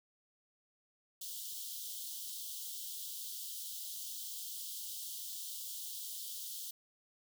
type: high-pass noise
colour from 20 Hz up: white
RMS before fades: -44 dBFS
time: 1.21-6.71 s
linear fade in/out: 5 ms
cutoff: 3000 Hz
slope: 96 dB/octave
effects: none